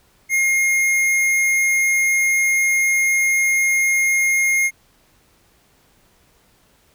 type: tone with hard clipping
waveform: sine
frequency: 2137 Hz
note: C7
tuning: 36 cents sharp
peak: -16 dBFS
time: 0.29-4.71 s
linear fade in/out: 50 ms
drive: 15 dB
effects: pink hiss -57 dBFS RMS until 6.94 s